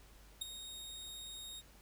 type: tone with ADSR envelope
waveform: sawtooth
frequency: 3729 Hz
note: A#7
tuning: in tune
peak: -31 dBFS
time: 0.41-1.62 s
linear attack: 9 ms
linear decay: 11 ms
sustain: -12 dB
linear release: 33 ms
effects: added 50 Hz sine -60 dBFS peak until 1.81 s + pink hiss -63 dBFS RMS until 1.81 s